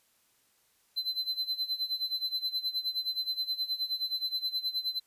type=tone with tremolo; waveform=triangle; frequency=4055 Hz; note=B7; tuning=45 cents sharp; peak=-26 dBFS; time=0.96-5 s; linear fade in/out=20 ms; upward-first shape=sine; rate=9.5 Hz; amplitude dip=85%; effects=white hiss -69 dBFS RMS until 5.06 s + resampled to 32000 Hz